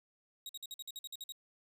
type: tone bursts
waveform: sawtooth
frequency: 3803 Hz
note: A#7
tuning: 34 cents sharp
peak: -39 dBFS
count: 11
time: 0.46-1.322 s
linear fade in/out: 2 ms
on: 32 ms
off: 51 ms
effects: none